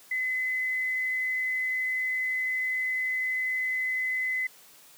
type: tone with frequency modulation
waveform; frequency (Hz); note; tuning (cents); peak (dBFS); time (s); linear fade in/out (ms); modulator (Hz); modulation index
sine; 2028; B6; +45; -26; 0.11-4.47; 5; 61.4; 0.25
effects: white hiss -54 dBFS RMS until 4.97 s + high-pass 150 Hz 12 dB/octave